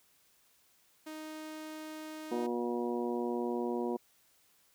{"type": "tone", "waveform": "sawtooth", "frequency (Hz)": 311.1, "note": "D#4", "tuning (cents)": 0, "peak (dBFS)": -38, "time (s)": [1.06, 2.47], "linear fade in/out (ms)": 10}
{"type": "harmonic tone", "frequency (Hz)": 120, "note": "B2", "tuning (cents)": -49, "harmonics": [2, 3, 4, 5, 6, 7, 8], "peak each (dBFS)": [-36, -35, -39, -47, -43, -53, -43], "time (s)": [2.31, 3.97], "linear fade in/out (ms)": 10}
{"effects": ["white hiss -68 dBFS RMS until 4.74 s"]}